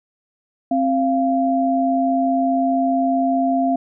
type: tone pair together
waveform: sine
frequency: 264.8 / 690.4 Hz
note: C4 / F5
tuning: +21 / -20 cents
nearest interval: octave + perfect fourth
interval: 1659 cents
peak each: -18 / -18 dBFS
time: 0.71-3.76 s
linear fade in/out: 5 ms
effects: none